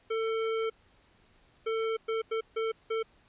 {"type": "tone bursts at uneven times", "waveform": "square", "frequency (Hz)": 447.2, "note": "A4", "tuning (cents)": 28, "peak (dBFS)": -29, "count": 6, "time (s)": [[0.1, 0.7], [1.66, 1.97], [2.08, 2.22], [2.31, 2.41], [2.56, 2.72], [2.9, 3.03]], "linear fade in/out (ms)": 10, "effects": ["pink hiss -64 dBFS RMS until 3.28 s", "resampled to 8000 Hz"]}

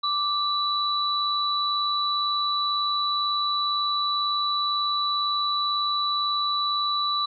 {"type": "tone pair together", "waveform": "sine", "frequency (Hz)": [1174.7, 3951], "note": ["D6", "B7"], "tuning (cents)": [0, 0], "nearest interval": "octave + major sixth", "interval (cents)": 2100, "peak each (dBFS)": -25, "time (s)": [0.03, 7.26], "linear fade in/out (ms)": 10, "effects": []}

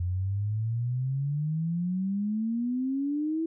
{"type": "exponential sweep", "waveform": "sine", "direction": "up", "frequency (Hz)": [87, 329.6], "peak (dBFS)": -26, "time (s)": [0, 3.46], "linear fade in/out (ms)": 5, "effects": []}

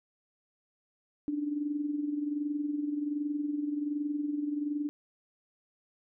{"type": "tone with amplitude modulation", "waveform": "sine", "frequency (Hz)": 293.7, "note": "D4", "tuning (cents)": 0, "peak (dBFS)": -27, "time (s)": [1.28, 4.89], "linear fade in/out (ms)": 0, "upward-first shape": "sine", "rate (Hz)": 21.3, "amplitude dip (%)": 60, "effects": []}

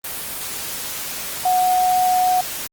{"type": "tone in noise", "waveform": "sine", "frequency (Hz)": 734, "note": "F#5", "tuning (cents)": -14, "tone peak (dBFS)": -14, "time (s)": [1.45, 2.41], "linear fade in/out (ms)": 5, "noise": "white", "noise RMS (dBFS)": -28, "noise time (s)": [0.04, 2.67], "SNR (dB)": 11, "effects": ["Opus 24 kbps"]}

